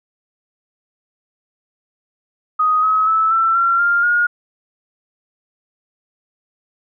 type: tone with pitch steps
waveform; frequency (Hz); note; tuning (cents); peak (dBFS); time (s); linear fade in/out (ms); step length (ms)
sine; 1250 / 1278.5 / 1307.6 / 1337.4 / 1367.9 / 1399 / 1430.9; D#6 / D#6 / E6 / E6 / F6 / F6 / F6; +8 / +47 / -14 / +25 / -36 / +3 / +42; -12; 2.59-4.27; 10; 240
effects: none